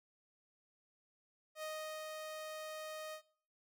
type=tone with ADSR envelope; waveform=sawtooth; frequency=622.3 Hz; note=D#5; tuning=in tune; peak=-37 dBFS; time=1.55-3.22 s; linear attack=79 ms; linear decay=410 ms; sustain=-3 dB; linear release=86 ms; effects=noise-tail reverb RT60 0.5 s tail -20 dB re dry

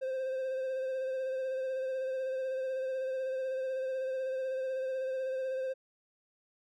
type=tone with vibrato; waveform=triangle; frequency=523.3 Hz; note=C5; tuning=in tune; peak=-30 dBFS; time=0.01-5.74 s; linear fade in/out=20 ms; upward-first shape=sine; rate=16 Hz; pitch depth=24 cents each way; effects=none

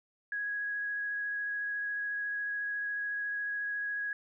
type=tone with vibrato; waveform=sine; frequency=1661.2 Hz; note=G#6; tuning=in tune; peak=-32 dBFS; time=0.32-4.13 s; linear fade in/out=2 ms; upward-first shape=sine; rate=14 Hz; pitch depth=9 cents each way; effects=none

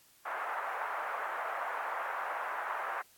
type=band-pass noise; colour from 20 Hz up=pink; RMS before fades=-37 dBFS; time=0.25-3.02 s; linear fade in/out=10 ms; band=740 to 1600 Hz; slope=24 dB/octave; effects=white hiss -63 dBFS RMS until 3.17 s + AAC 64 kbps

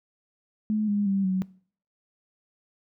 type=tone with pitch steps; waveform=sine; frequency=214 / 204.7 / 195.79 / 187.27 Hz; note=A3 / G#3 / G3 / F#3; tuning=-48 / -25 / -2 / +21 cents; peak=-22 dBFS; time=0.7-1.42 s; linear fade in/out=0 ms; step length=180 ms; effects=noise-tail reverb RT60 0.5 s tail -22 dB re dry

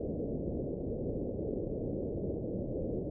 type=low-pass noise; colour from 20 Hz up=white; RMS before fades=-36 dBFS; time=0-3.1 s; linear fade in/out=5 ms; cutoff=540 Hz; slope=48 dB/octave; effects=none

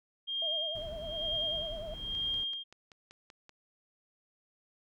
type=tone with tremolo; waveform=sine; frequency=3214 Hz; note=G7; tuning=43 cents sharp; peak=-30 dBFS; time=0.27-2.64 s; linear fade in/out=20 ms; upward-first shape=sine; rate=1.1 Hz; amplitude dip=90%
type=tone with vibrato; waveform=sine; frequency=635 Hz; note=D#5; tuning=35 cents sharp; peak=-39 dBFS; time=0.42-1.94 s; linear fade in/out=2 ms; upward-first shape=sine; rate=10 Hz; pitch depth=92 cents each way
type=noise; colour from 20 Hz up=brown; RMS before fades=-46 dBFS; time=0.75-2.44 s; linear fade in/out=2 ms
type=click train; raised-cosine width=0.2 ms; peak=-35 dBFS; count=8; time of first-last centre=2.15-3.494 s; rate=5.21 Hz
effects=none

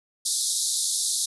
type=band-pass noise; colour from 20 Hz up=white; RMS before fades=-26 dBFS; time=0.25-1.26 s; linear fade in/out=10 ms; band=3600 to 11000 Hz; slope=96 dB/octave; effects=none

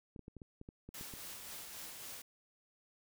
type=clicks; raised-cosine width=3 ms; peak=-36 dBFS; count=10; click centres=0.162 / 0.193 / 0.281 / 0.367 / 0.418 / 0.614 / 0.689 / 0.89 / 1.011 / 1.138 s
type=noise with tremolo; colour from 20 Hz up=white; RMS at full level=-47 dBFS; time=0.94-2.22 s; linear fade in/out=5 ms; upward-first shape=sine; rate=3.7 Hz; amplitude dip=30%
effects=none

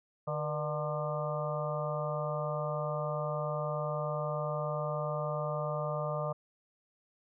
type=harmonic tone with a mistuned harmonic; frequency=150 Hz; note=D3; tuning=37 cents sharp; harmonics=1 / 3 / 4 / 5 / 6 / 7 / 8; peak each=-36 / -42 / -35 / -45 / -46 / -43 / -40 dBFS; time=0.27-6.33 s; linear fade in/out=10 ms; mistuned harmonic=3; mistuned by=+87 cents; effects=none

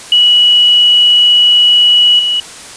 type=tone with level steps; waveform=sine; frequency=2931 Hz; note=F#7; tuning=17 cents flat; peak=-4 / -10 dBFS; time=0.12-2.4 s; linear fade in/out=2 ms; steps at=2.19 s; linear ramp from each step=5 ms; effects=white hiss -30 dBFS RMS until 2.76 s + resampled to 22050 Hz

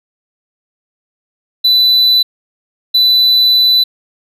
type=tone bursts at uneven times; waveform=triangle; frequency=3989 Hz; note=B7; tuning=17 cents sharp; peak=-5 dBFS; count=2; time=1.64-2.23 / 2.94-3.84 s; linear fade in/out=10 ms; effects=resampled to 32000 Hz

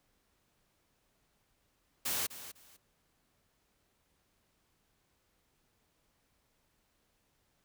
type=noise with echo; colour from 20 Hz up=white; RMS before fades=-34 dBFS; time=2.05-2.27 s; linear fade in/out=10 ms; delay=250 ms; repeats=2; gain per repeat=-13 dB; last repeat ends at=2.77 s; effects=pink hiss -75 dBFS RMS until 7.64 s

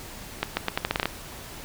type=accelerating click train; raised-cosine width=0.3 ms; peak=-7 dBFS; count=10; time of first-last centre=0.43-1.056 s; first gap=140 ms; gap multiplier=0.81; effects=pink hiss -41 dBFS RMS until 1.64 s

